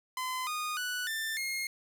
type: tone with pitch steps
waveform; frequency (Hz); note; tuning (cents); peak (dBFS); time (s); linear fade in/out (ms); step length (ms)
sawtooth; 1023 / 1230.7 / 1480.6 / 1781.1 / 2143; C6 / D#6 / F#6 / A6 / C7; -39 / -19 / +1 / +21 / +41; -29; 0.17-1.67; 2; 300
effects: 10-bit